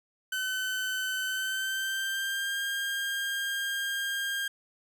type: tone with pitch glide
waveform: 30% pulse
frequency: 1521 to 1606.8 Hz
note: F#6 to G6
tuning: +47 to +42 cents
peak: -27 dBFS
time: 0.32-4.48 s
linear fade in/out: 5 ms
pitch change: +95 cents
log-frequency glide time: 1.26-2.6 s
effects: none